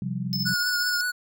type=chord; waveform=sine; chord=C suspended fourth; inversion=none; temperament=equal with one note detuned; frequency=130.81 / 174.61 / 194.87 Hz; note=C3 / F3 / G3; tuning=0 / 0 / -10 cents; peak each=-31 dBFS; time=0.02-0.54 s; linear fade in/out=2 ms
type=tone with tremolo; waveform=square; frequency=5240 Hz; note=E8; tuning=11 cents flat; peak=-26 dBFS; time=0.33-1.01 s; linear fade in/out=0 ms; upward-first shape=square; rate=15 Hz; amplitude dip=45%
type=tone with vibrato; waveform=square; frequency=1456 Hz; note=F#6; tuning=28 cents flat; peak=-25 dBFS; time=0.45-1.12 s; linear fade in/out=20 ms; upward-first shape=triangle; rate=5.3 Hz; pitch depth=33 cents each way
effects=none